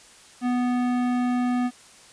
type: tone with tanh clipping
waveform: sine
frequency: 246.9 Hz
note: B3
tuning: in tune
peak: -23 dBFS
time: 0.41-1.71 s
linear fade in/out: 50 ms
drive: 17 dB
effects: white hiss -50 dBFS RMS until 2.12 s + resampled to 22050 Hz